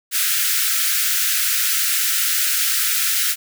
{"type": "high-pass noise", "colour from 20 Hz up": "white", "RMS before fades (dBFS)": -19, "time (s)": [0.11, 3.36], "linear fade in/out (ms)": 50, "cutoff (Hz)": 1300, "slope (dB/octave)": 96, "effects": []}